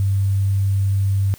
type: tone with sample-and-hold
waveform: sine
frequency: 98 Hz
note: G2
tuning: in tune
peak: -15 dBFS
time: 0-1.34 s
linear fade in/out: 0 ms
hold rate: 8820 Hz
effects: white hiss -46 dBFS RMS until 1.38 s